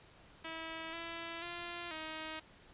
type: tone with pitch steps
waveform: 5% pulse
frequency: 324.7 / 333.9 / 346 / 315 Hz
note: E4 / E4 / F4 / D#4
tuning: -26 / +22 / -16 / +21 cents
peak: -30 dBFS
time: 0.44-2.4 s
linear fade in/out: 10 ms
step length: 490 ms
effects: pink hiss -60 dBFS RMS until 2.73 s + resampled to 8000 Hz